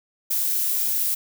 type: noise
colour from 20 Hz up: violet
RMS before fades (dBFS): -23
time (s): 0.3-1.15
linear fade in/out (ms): 10
effects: none